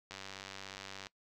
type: click train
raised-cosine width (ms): 0.2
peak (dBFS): -27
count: 94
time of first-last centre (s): 0.11-1.069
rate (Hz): 97
effects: noise-tail reverb RT60 0.1 s tail -21 dB re dry